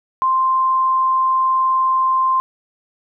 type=tone; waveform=sine; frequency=1046.5 Hz; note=C6; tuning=in tune; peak=-13 dBFS; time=0.22-2.4 s; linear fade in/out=0 ms; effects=none